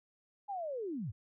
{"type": "linear sweep", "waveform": "sine", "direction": "down", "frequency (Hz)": [836, 81.9], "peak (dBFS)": -36, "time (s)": [0.48, 1.12], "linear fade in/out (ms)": 20, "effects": []}